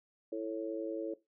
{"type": "harmonic tone", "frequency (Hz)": 110.3, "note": "A2", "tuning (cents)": 5, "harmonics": [3, 4, 5], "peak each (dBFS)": [-38, -39, -40], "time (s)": [0.32, 1.14], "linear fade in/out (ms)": 5, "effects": ["noise-tail reverb RT60 0.2 s tail -17 dB re dry"]}